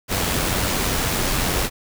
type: noise with amplitude modulation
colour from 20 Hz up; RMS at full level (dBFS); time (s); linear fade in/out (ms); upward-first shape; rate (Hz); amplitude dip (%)
pink; -20; 0.08-1.7; 50; sine; 92; 35
effects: none